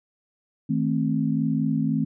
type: chord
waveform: sine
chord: A diminished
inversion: second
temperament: just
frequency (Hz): 158.4 / 220 / 264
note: Eb3 / A3 / C4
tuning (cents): +31 / 0 / +16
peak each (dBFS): -25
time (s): 0.69-2.05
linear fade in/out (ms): 10
effects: none